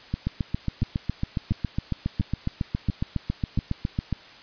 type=two click trains; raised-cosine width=5 ms; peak=-12 / -13 dBFS; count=29 / 6; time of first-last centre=0.27-4.127 / 0.14-3.588 s; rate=7.26 / 1.45 Hz; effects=white hiss -47 dBFS RMS until 4.42 s + resampled to 11025 Hz